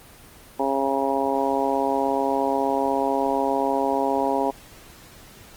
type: harmonic tone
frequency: 136.6 Hz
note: C#3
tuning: 25 cents flat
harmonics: 2 / 3 / 4 / 5 / 6 / 7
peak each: -27 / -27 / -27 / -27 / -27 / -27 dBFS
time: 0.59-4.51 s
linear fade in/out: 10 ms
effects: pink hiss -47 dBFS RMS until 5.56 s + Opus 24 kbps